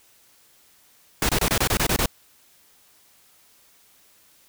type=noise bursts; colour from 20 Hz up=pink; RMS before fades=-21 dBFS; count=9; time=1.22-2.059 s; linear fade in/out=2 ms; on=71 ms; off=25 ms; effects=white hiss -57 dBFS RMS until 4.48 s